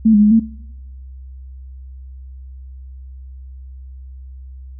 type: tone with pitch steps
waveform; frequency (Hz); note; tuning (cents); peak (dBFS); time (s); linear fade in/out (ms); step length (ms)
sine; 221.4 / 207.6 / 210 / 225.3; A3 / G#3 / G#3 / A3; +11 / 0 / +19 / +41; -7; 0.05-0.398; 10; 87
effects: noise-tail reverb RT60 0.9 s tail -22 dB re dry + added 65 Hz sine -32 dBFS peak until 4.79 s